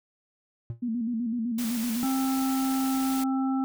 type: tone with exponential decay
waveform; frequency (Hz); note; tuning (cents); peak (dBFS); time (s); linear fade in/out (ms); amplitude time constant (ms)
triangle; 116.54; A#2; 0; -25; 0.7-0.82; 0; 26
type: tone with vibrato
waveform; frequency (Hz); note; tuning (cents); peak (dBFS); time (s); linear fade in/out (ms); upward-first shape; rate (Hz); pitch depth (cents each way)
sine; 233.1; A#3; 0; -26; 0.82-2.05; 10; square; 7.9; 73
type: noise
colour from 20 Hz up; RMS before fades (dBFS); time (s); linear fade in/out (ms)
white; -37; 1.58-3.24; 5
type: harmonic tone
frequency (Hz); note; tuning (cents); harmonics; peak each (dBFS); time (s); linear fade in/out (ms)
265.3; C4; +24; 1 / 3 / 5; -24 / -34 / -38; 2.03-3.64; 0
effects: none